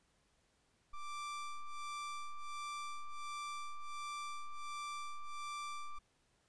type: ring-modulated tone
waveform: square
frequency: 587.3 Hz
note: D5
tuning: in tune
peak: -39 dBFS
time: 0.93-5.99 s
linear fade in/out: 10 ms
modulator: 588 Hz
effects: pink hiss -75 dBFS RMS until 6.48 s + resampled to 22050 Hz